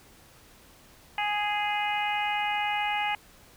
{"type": "harmonic tone", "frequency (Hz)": 415.3, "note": "G#4", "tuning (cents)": 0, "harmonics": [2, 3, 4, 5, 6, 7], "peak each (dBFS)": [-28, -40, -37, -33, -34, -36], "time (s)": [1.18, 3.15], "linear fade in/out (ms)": 2, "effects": ["pink hiss -55 dBFS RMS until 3.56 s"]}